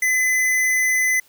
square tone, 2021 Hz, B6, 39 cents sharp, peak -17 dBFS, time 0.02-1.2 s, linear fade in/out 5 ms, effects white hiss -55 dBFS RMS until 1.28 s

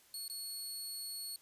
20% pulse tone with dropouts, 4371 Hz, C#8, 25 cents flat, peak -35 dBFS, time 0.14-1.36 s, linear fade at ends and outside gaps 1 ms, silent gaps 0.28-0.298 s, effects white hiss -65 dBFS RMS until 1.41 s + resampled to 32000 Hz

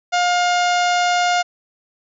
harmonic tone, 710 Hz, F5, 28 cents sharp, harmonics 1 / 2 / 3 / 4 / 5 / 6 / 7 / 8 / 9 / 10, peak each -16 / -22 / -26 / -28 / -30 / -32 / -33 / -34 / -35 / -36 dBFS, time 0.12-1.43 s, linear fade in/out 20 ms, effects none

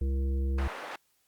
harmonic tone, 67.3 Hz, C2, 49 cents sharp, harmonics 1 / 3 / 5 / 7, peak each -26 / -41 / -41 / -45 dBFS, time 0.01-0.68 s, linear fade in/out 5 ms
white band-pass noise, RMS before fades -39 dBFS, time 0.58-0.96 s, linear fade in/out 5 ms, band 480 to 1500 Hz, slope 12 dB/octave
effects white hiss -71 dBFS RMS until 1.27 s + Opus 32 kbps

